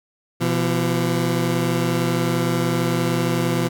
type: tone pair together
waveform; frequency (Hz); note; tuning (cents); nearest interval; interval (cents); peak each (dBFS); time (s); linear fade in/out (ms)
20% pulse; 123.67 / 170; B2 / F3; +3 / -46; tritone; 551; -17 / -16; 0.4-3.69; 20
effects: none